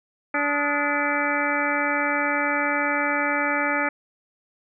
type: harmonic tone with a mistuned harmonic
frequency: 289.4 Hz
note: D4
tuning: 25 cents flat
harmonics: 1 / 2 / 3 / 4 / 5 / 6 / 7 / 8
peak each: -29 / -29 / -29 / -29 / -29 / -29 / -29 / -29 dBFS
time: 0.34-3.89 s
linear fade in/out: 5 ms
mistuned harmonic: 4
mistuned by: +140 cents
effects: none